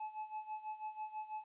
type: tone with tremolo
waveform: triangle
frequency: 860 Hz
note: A5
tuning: 40 cents flat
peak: -37 dBFS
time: 0-1.44 s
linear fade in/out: 5 ms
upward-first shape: sine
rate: 6.1 Hz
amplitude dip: 80%
effects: resampled to 8000 Hz + 13-bit